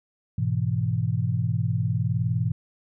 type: chord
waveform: sine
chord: E major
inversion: first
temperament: equal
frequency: 103.83 / 123.47 / 164.81 Hz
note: G#2 / B2 / E3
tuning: 0 / 0 / 0 cents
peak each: -26 / -25 / -28 dBFS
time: 0.38-2.52 s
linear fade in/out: 5 ms
effects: none